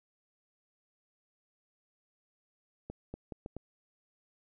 accelerating click train, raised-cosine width 2 ms, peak -27 dBFS, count 5, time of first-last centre 2.9-3.566 s, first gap 240 ms, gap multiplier 0.76, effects none

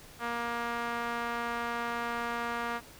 sawtooth tone with band-pass filter, 235.8 Hz, A#3, 20 cents sharp, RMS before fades -34 dBFS, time 0.19-2.81 s, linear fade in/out 50 ms, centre 1300 Hz, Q 1.4, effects pink hiss -52 dBFS RMS until 2.99 s

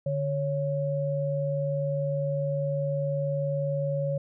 sine tone pair together, 146.73 / 554.4 Hz, D3 / C#5, -1 / 0 cents, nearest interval octave + major seventh, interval 2301 cents, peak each -28 dBFS, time 0.06-4.18 s, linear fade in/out 5 ms, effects none

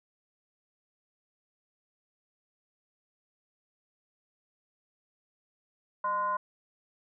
sine tone with frequency modulation, 1031 Hz, C6, 26 cents flat, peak -27 dBFS, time 6.04-6.37 s, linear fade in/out 5 ms, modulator 422 Hz, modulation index 0.56, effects none

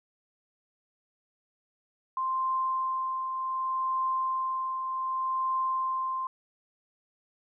sine tone with tremolo, 1046.5 Hz, C6, in tune, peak -25 dBFS, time 2.17-6.27 s, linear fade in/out 2 ms, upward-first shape triangle, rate 0.66 Hz, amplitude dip 45%, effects none

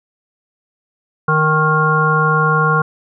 harmonic tone, 155.56 Hz, D#3, in tune, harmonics 1 / 3 / 5 / 7 / 9, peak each -16 / -20 / -24 / -16 / -16 dBFS, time 1.28-2.82 s, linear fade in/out 5 ms, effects none

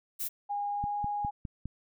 violet noise, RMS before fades -34 dBFS, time 0.19-0.29 s, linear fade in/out 20 ms
sine tone with pitch glide, 816 to 824.1 Hz, G#5 to G#5, -31 to -14 cents, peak -30 dBFS, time 0.49-1.31 s, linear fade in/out 20 ms, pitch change +17 cents, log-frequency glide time 0.68-0.99 s
click train, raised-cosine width 5 ms, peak -24 dBFS, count 5, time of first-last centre 0.84-1.656 s, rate 4.9 Hz
effects none

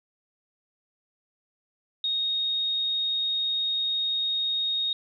sine tone, 3729 Hz, A#7, in tune, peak -24 dBFS, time 2.04-4.93 s, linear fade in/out 2 ms, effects none

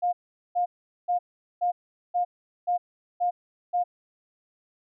sine tone bursts, 710 Hz, F5, 28 cents sharp, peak -21 dBFS, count 8, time 0.02-3.84 s, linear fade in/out 20 ms, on 110 ms, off 420 ms, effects none

